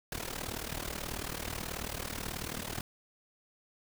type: noise with amplitude modulation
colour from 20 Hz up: pink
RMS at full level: -35 dBFS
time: 0.12-2.81 s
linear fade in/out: 2 ms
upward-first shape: sine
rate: 38.4 Hz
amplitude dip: 85%
effects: none